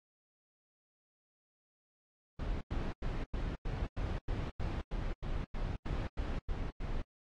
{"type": "noise bursts", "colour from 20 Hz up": "brown", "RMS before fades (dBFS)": -36, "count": 15, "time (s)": [2.39, 7.02], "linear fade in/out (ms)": 5, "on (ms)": 220, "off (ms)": 95, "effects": ["low-pass 4000 Hz 12 dB/octave", "AAC 32 kbps"]}